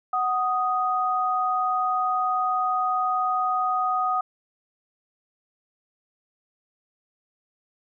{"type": "tone pair together", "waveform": "sine", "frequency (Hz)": [743.2, 1244.5], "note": ["F#5", "D#6"], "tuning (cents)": [7, 0], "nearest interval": "major sixth", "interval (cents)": 893, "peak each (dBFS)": [-25, -23], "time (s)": [0.13, 4.21], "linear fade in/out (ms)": 5, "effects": []}